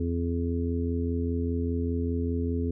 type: harmonic tone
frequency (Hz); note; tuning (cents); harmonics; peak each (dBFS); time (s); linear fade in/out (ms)
85; F2; -46; 1 / 2 / 3 / 4 / 5; -28 / -40 / -30 / -39 / -34; 0-2.71; 5
effects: none